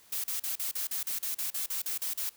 blue noise bursts, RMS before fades -33 dBFS, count 14, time 0.12-2.294 s, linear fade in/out 5 ms, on 120 ms, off 38 ms, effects white hiss -59 dBFS RMS until 2.36 s

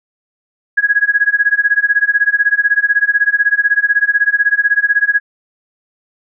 sine tone with tremolo, 1661.2 Hz, G#6, in tune, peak -6 dBFS, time 0.77-5.2 s, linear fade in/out 10 ms, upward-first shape sine, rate 16 Hz, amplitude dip 95%, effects none

